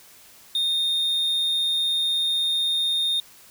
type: tone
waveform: triangle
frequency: 3668 Hz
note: A#7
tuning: 29 cents flat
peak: -19 dBFS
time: 0.55-3.2 s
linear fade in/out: 2 ms
effects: white hiss -50 dBFS RMS until 3.5 s